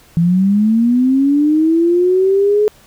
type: linear sweep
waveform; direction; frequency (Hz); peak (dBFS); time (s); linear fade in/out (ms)
sine; up; 164.81 to 425.8; -9; 0.17-2.68; 0
effects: pink hiss -47 dBFS RMS until 2.86 s